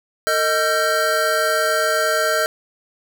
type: tone cluster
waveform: square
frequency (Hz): 452.7 / 624 / 1358 / 1565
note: A4 / D#5 / F6 / G6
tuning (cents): +49 / +5 / -49 / -3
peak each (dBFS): -26 / -21 / -24 / -23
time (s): 0.27-2.46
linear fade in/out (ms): 0
effects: none